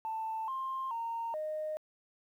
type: tone with pitch steps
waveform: sine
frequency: 886 / 1057 / 921 / 617 Hz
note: A5 / C6 / A#5 / D#5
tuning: +12 / +17 / -21 / -15 cents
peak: -33 dBFS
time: 0.05-1.77 s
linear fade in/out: 0 ms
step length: 430 ms
effects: tanh soft clip ceiling -29 dBFS + 11-bit